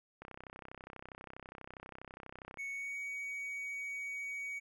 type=click train; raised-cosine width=0.5 ms; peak=-32 dBFS; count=77; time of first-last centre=0.22-2.573 s; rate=32.3 Hz
type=tone with pitch glide; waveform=triangle; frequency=2217 to 2253 Hz; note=C#7 to C#7; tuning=0 to +28 cents; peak=-37 dBFS; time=2.58-4.6 s; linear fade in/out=20 ms; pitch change=+28 cents; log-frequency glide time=2.7-3.02 s
effects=none